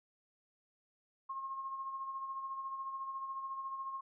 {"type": "tone with tremolo", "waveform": "sine", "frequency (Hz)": 1075, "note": "C6", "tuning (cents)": 47, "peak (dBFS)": -37, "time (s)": [1.29, 4.01], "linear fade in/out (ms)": 10, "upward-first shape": "sine", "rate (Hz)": 14, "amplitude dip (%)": 45, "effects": []}